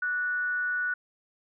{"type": "tone with frequency modulation", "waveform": "sine", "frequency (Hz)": 1473, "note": "F#6", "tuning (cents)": -8, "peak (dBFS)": -26, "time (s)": [0.02, 0.94], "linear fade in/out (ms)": 5, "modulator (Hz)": 315, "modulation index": 0.22, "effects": []}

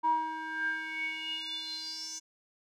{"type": "tone with band-pass filter sweep", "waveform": "square", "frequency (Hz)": 317.9, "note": "D#4", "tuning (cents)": 37, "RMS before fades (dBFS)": -35, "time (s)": [0.03, 2.2], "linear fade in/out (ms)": 20, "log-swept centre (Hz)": [900, 6300], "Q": 9.7, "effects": []}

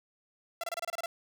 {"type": "tone bursts", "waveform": "sawtooth", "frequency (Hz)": 675, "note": "E5", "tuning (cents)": 41, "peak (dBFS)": -29, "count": 9, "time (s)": [0.61, 1.06], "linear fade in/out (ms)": 2, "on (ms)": 26, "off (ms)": 27, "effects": []}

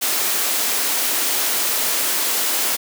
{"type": "high-pass noise", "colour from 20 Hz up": "white", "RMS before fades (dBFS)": -20, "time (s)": [0.01, 2.77], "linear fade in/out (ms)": 20, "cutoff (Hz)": 240, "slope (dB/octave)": 24, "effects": []}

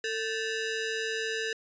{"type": "ring-modulated tone", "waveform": "sawtooth", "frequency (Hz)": 1100, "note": "C#6", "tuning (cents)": -14, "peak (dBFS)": -23, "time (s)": [0.04, 1.53], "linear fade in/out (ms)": 2, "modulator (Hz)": 653, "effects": ["resampled to 16000 Hz"]}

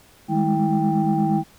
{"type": "tone cluster", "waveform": "sine", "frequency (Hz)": [157.7, 202.1, 210.6, 325.3, 788], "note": ["D#3", "G#3", "G#3", "E4", "G5"], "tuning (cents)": [24, -47, 24, -23, 9], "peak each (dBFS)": -23, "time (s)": [0.28, 1.44], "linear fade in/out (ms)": 50, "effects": ["tanh soft clip ceiling -9 dBFS", "pink hiss -52 dBFS RMS until 1.58 s"]}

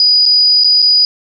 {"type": "tone with dropouts", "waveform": "sine", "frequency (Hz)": 4928, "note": "D#8", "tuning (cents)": -17, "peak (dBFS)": -6, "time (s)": [0, 1.05], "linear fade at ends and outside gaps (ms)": 1, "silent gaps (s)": [[0.255, 0.261], [0.637, 0.644], [0.82, 0.825]], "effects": []}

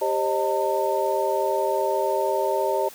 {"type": "tone cluster", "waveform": "sine", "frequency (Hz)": [394.4, 537, 617, 903], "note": ["G4", "C5", "D#5", "A5"], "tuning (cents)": [11, 45, -15, 45], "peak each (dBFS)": -26, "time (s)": [0.01, 2.89], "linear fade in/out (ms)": 10, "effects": ["white hiss -44 dBFS RMS until 2.94 s"]}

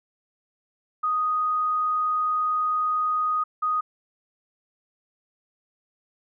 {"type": "tone bursts at uneven times", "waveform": "sine", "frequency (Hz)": 1244.5, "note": "D#6", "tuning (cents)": 0, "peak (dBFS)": -21, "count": 2, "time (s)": [[1.03, 3.44], [3.62, 3.81]], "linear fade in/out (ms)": 10, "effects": []}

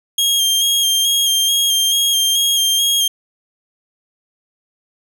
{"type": "tone with vibrato", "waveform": "sawtooth", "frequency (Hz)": 3227, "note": "G7", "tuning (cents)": 50, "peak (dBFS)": -10, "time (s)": [0.18, 3.08], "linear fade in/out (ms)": 5, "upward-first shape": "square", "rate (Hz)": 2.3, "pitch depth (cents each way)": 23, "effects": []}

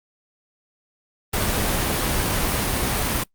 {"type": "noise", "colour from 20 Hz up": "pink", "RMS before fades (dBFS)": -22, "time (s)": [1.33, 3.24], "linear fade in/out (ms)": 10, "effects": ["noise-tail reverb RT60 0.1 s tail -23 dB re dry", "Opus 32 kbps"]}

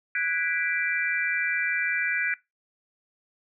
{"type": "chord", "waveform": "sine", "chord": "G# half-diminished seventh", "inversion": "third", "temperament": "equal with one note detuned", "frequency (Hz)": [1480, 1645, 1975.5, 2349], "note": ["F#6", "G#6", "B6", "D7"], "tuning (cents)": [0, -17, 0, 0], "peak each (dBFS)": -30, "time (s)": [0.15, 2.34], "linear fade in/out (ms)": 2, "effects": ["noise-tail reverb RT60 0.2 s tail -20 dB re dry"]}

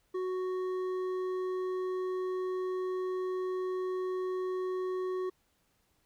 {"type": "tone with hard clipping", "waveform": "sine", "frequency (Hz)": 370, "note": "F#4", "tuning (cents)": 0, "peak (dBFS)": -33, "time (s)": [0.14, 5.3], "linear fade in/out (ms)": 10, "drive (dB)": 7, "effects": ["pink hiss -73 dBFS RMS until 6.05 s"]}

